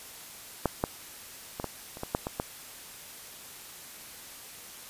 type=clicks; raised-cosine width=1 ms; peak=-10 / -11 / -19 / -17 / -28 / -19 / -11 / -17 / -14 dBFS; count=9; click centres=0.657 / 0.839 / 1.599 / 1.643 / 1.971 / 2.034 / 2.149 / 2.269 / 2.399 s; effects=white hiss -46 dBFS RMS until 4.89 s + resampled to 32000 Hz